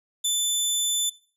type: tone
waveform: 20% pulse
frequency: 3520 Hz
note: A7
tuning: in tune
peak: -16 dBFS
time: 0.24-1.1 s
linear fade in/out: 10 ms
effects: noise-tail reverb RT60 0.4 s tail -20 dB re dry